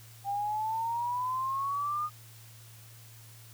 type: exponential sweep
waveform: sine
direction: up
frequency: 791 to 1232 Hz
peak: -29 dBFS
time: 0.24-2.1 s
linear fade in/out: 50 ms
effects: added 113 Hz sine -51 dBFS peak until 3.53 s + white hiss -55 dBFS RMS until 3.53 s